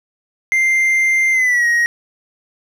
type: tone with pitch glide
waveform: triangle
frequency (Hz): 2093 to 1886.3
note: C7 to A#6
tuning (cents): 0 to +20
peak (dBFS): -10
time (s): 0.52-1.86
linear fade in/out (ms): 0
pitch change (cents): -180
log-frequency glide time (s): 1.32-1.66
effects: none